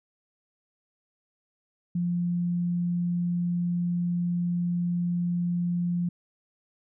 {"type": "tone", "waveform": "sine", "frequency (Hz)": 174.61, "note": "F3", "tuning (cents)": 0, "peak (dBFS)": -24, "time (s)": [1.95, 6.09], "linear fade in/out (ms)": 5, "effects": []}